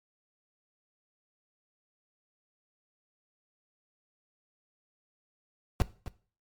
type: noise with echo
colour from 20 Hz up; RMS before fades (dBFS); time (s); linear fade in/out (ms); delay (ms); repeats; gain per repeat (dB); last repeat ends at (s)
brown; -22; 5.8-5.82; 0; 260; 1; -14; 6.08
effects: noise-tail reverb RT60 0.4 s tail -17 dB re dry + MP3 96 kbps